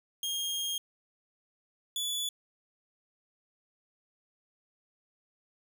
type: tone pair in turn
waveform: sawtooth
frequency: 3236 / 3441 Hz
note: G#7 / A7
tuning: -46 / -39 cents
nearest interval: minor second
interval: 107 cents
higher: second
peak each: -28 dBFS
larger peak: neither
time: 0.23-0.78 / 1.96-2.29 s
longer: first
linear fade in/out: 2 ms
effects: none